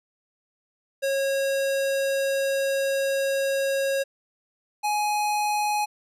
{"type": "tone pair in turn", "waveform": "square", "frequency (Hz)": [546, 837.4], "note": ["C#5", "G#5"], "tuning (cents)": [-26, 14], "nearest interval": "perfect fifth", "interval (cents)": 740, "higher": "second", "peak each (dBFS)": -23, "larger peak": "neither", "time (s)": [[1.02, 4.04], [4.83, 5.86]], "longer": "first", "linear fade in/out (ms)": 20, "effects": ["resampled to 32000 Hz"]}